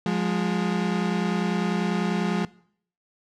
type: tone pair together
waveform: 35% pulse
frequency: 177.6 / 207.7 Hz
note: F3 / G#3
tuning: +29 / 0 cents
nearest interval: minor third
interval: 271 cents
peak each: -23 / -24 dBFS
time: 0.06-2.45 s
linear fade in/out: 2 ms
effects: noise-tail reverb RT60 0.6 s tail -21 dB re dry + low-pass 5000 Hz 12 dB/octave

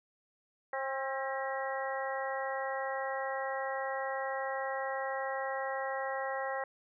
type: harmonic tone with a mistuned harmonic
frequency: 267.5 Hz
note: C4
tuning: 38 cents sharp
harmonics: 2 / 3 / 4 / 5 / 6 / 7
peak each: -37 / -38 / -42 / -45 / -45 / -41 dBFS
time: 0.73-6.64 s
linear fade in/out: 2 ms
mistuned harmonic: 7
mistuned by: +31 cents
effects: none

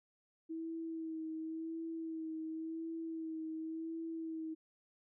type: tone with vibrato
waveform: sine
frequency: 322.9 Hz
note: E4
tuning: 36 cents flat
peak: -39 dBFS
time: 0.49-4.55 s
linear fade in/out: 20 ms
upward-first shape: sine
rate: 0.92 Hz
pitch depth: 27 cents each way
effects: none

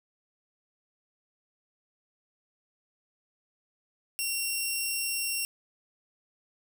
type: tone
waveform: 10% pulse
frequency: 2739 Hz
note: F7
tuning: 34 cents flat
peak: -20 dBFS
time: 4.19-5.45 s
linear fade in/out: 0 ms
effects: none

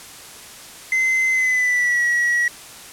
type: tone with pitch glide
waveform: triangle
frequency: 2059 to 1921.1 Hz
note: C7 to B6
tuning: -28 to -48 cents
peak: -14 dBFS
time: 0.92-2.48 s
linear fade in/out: 2 ms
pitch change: -120 cents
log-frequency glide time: 1.31-2.04 s
effects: white hiss -39 dBFS RMS until 2.92 s + low-pass 11000 Hz 12 dB/octave

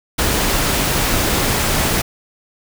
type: noise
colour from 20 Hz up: pink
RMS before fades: -17 dBFS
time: 0.18-2.02 s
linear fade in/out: 10 ms
effects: none

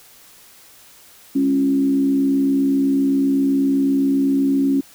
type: tone with frequency modulation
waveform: sine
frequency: 274.2 Hz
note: C#4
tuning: 19 cents flat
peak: -14 dBFS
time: 1.35-4.81 s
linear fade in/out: 10 ms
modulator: 67.8 Hz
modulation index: 0.51
effects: white hiss -47 dBFS RMS until 4.94 s

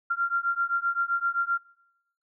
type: beating tone pair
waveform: sine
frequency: 1380 / 1387.7 Hz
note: F6 / F6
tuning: -21 / -11 cents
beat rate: 7.7 Hz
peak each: -27 dBFS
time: 0.1-1.58 s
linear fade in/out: 10 ms
effects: noise-tail reverb RT60 0.9 s tail -24 dB re dry

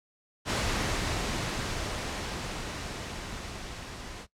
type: noise with level ramp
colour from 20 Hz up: pink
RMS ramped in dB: -28 to -42 dBFS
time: 0.45-4.27 s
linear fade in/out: 50 ms
effects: noise-tail reverb RT60 0.1 s tail -17 dB re dry + low-pass 7000 Hz 12 dB/octave

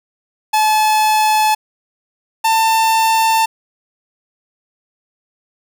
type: tone pair in turn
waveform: 45% pulse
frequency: 861 / 893.6 Hz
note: A5 / A5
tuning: -38 / +27 cents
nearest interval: minor second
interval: 65 cents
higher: second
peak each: -11 / -11 dBFS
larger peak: neither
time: 0.53-1.55 / 2.44-3.46 s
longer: neither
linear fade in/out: 10 ms
effects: none

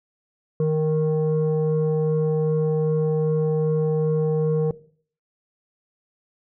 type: tone pair together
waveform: sine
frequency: 156.25 / 466.2 Hz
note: D#3 / A#4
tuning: +8 / 0 cents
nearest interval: octave + perfect fifth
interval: 1892 cents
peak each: -19 dBFS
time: 0.6-4.71 s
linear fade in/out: 2 ms
effects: noise-tail reverb RT60 0.5 s tail -19 dB re dry + tanh soft clip ceiling -15 dBFS

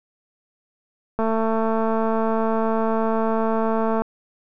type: click train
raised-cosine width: 1 ms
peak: -10 dBFS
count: 632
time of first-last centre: 1.19-4.02 s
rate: 223 Hz
effects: none

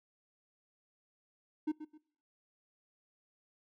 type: tone with echo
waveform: triangle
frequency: 306.4 Hz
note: D#4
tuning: 27 cents flat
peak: -28 dBFS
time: 1.67-1.72 s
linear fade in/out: 10 ms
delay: 130 ms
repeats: 2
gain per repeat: -11 dB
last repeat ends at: 1.98 s
effects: noise-tail reverb RT60 0.7 s tail -25 dB re dry

